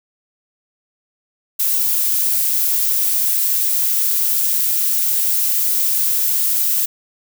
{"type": "noise", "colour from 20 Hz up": "violet", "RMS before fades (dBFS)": -17, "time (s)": [1.59, 6.86], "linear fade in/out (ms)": 10, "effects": []}